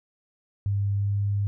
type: tone with pitch glide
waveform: sine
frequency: 100.3 to 101.06 Hz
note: G2 to G#2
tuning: +40 to -47 cents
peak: -22 dBFS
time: 0.66-1.47 s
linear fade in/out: 0 ms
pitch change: +13 cents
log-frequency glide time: 0.96-1.15 s
effects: none